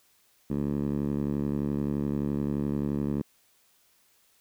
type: tone with band-pass filter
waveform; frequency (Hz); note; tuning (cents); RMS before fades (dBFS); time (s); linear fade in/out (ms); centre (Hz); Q
10% pulse; 71.6; D2; -43; -29; 0.5-3.22; 5; 220; 1.3
effects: white hiss -65 dBFS RMS until 4.4 s